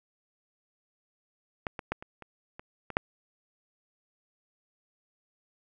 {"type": "clicks", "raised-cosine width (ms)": 0.5, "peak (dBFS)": [-16, -21, -14, -27, -29, -27, -23, -8], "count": 8, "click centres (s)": [1.668, 1.792, 1.92, 2.025, 2.223, 2.595, 2.903, 2.969], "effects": []}